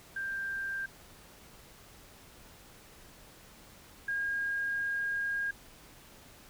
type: tone pair in turn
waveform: sine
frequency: 1585 / 1623.9 Hz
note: G6 / G#6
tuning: +19 / -39 cents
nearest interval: unison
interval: 42 cents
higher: second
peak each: -33 / -30 dBFS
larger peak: second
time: 0.16-0.86 / 4.08-5.51 s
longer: second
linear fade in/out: 5 ms
effects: pink hiss -55 dBFS RMS until 6.49 s